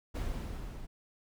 brown noise with level ramp, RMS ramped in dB -33 to -45 dBFS, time 0.14-0.87 s, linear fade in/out 20 ms, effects none

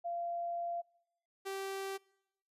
sine / sawtooth tone pair in turn, 689 / 388.9 Hz, F5 / G4, -24 / -14 cents, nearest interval minor seventh, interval 990 cents, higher first, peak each -35 / -34 dBFS, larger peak second, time 0.04-0.82 / 1.45-1.98 s, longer first, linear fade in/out 20 ms, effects noise-tail reverb RT60 0.9 s tail -25 dB re dry + resampled to 32000 Hz

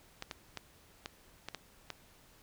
clicks, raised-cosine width 0.2 ms, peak -22 dBFS, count 7, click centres 0.224 / 0.312 / 0.573 / 1.059 / 1.486 / 1.547 / 1.903 s, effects pink hiss -62 dBFS RMS until 2.42 s

